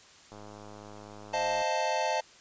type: click train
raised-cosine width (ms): 1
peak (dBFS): -33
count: 136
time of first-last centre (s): 0.32-1.618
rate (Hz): 104
type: chord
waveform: square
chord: F dominant seventh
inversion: second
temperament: equal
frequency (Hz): 523.3 / 622.3 / 698.5 / 880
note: C5 / Eb5 / F5 / A5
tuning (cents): 0 / 0 / 0 / 0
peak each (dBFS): -36 / -33 / -36 / -31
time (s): 1.33-2.21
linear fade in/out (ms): 10
effects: white hiss -55 dBFS RMS until 2.4 s + resampled to 16000 Hz